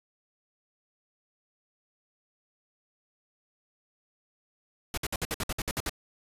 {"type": "noise bursts", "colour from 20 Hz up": "pink", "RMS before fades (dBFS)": -31, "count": 11, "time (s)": [4.94, 5.895], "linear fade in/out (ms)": 2, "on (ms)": 35, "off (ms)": 57, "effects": ["resampled to 32000 Hz"]}